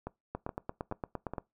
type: two click trains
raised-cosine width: 1 ms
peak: -21 / -23 dBFS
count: 10 / 4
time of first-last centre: 0.35-1.382 / 0.07-1.336 s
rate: 8.72 / 2.37 Hz
effects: noise-tail reverb RT60 0.2 s tail -22 dB re dry